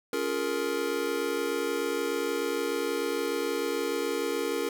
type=chord; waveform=square; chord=Bb minor seventh; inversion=first; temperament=just; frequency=279.7 / 349.6 / 419.5 / 466.2 Hz; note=Db4 / F4 / Ab4 / Bb4; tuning=+16 / +2 / +17 / 0 cents; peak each=-36 / -35 / -34 / -32 dBFS; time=0.13-4.69 s; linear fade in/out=2 ms; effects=none